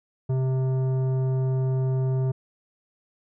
sine tone with tanh clipping, 130.81 Hz, C3, in tune, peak -23 dBFS, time 0.29-2.32 s, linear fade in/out 10 ms, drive 12 dB, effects none

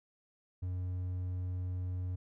triangle tone, 90.9 Hz, F#2, 30 cents flat, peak -32 dBFS, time 0.62-2.16 s, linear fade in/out 10 ms, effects none

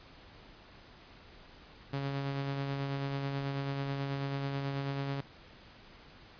sawtooth tone with tremolo, 138.59 Hz, C#3, in tune, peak -28 dBFS, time 1.93-5.21 s, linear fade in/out 5 ms, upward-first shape sine, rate 9.2 Hz, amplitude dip 30%, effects pink hiss -55 dBFS RMS until 6.39 s + resampled to 11025 Hz

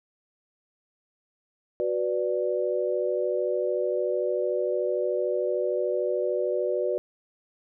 sine chord, B minor, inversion second, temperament equal, 370 / 493.9 / 587.3 Hz, F#4 / B4 / D5, 0 / 0 / 0 cents, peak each -28 dBFS, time 1.8-6.98 s, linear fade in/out 0 ms, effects none

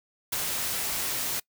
white noise with ADSR envelope, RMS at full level -27 dBFS, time 0.32-1.4 s, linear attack 10 ms, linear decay 20 ms, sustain -3 dB, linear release 8 ms, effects noise-tail reverb RT60 0.1 s tail -23 dB re dry

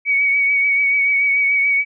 sine tone with vibrato, 2251 Hz, C#7, 26 cents sharp, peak -13 dBFS, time 0.05-1.85 s, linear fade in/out 50 ms, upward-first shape triangle, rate 6.9 Hz, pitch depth 33 cents each way, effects none

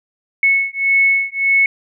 sine beating tone pair, 2200 / 2201.7 Hz, C#7 / C#7, -14 / -12 cents, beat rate 1.7 Hz, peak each -15 dBFS, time 0.43-1.66 s, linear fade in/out 2 ms, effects none

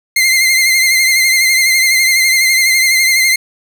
sawtooth tone with vibrato, 2093 Hz, C7, in tune, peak -5 dBFS, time 0.16-3.36 s, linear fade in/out 5 ms, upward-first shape triangle, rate 12 Hz, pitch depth 51 cents each way, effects none

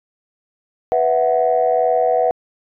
sine chord, B suspended fourth, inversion none, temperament just, 493.9 / 658.5 / 740.8 Hz, B4 / E5 / F#5, 0 / -2 / +2 cents, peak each -17 dBFS, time 0.92-2.31 s, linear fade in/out 0 ms, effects tanh soft clip ceiling -5 dBFS

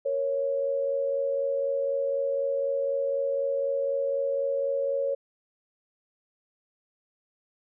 sine tone pair together, 468 / 552 Hz, A#4 / C#5, +7 / -7 cents, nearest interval minor third, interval 286 cents, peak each -32 / -25 dBFS, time 0.05-5.15 s, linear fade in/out 10 ms, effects none

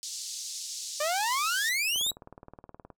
white band-pass noise, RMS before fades -38 dBFS, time 0.03-1.69 s, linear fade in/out 0 ms, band 4200 to 7500 Hz, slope 24 dB/octave
sawtooth exponential sweep, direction up, 580 to 3915 Hz, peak -23 dBFS, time 1-2.11 s, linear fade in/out 5 ms
click train, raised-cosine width 1 ms, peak -31 dBFS, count 19, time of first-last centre 1.96-2.902 s, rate 19.1 Hz
effects noise-tail reverb RT60 0.1 s tail -20 dB re dry

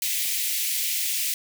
white high-pass noise, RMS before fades -26 dBFS, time 0.02-1.34 s, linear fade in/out 2 ms, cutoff 2000 Hz, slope 48 dB/octave, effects none

